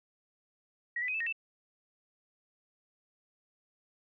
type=tone with pitch steps; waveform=sine; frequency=1906 / 1995 / 2513 / 2628 / 1859 / 2655 Hz; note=A#6 / B6 / D#7 / E7 / A#6 / E7; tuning=+38 / +17 / +17 / -6 / -5 / +12 cents; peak=-31 dBFS; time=0.96-1.326 s; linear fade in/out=5 ms; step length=61 ms; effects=none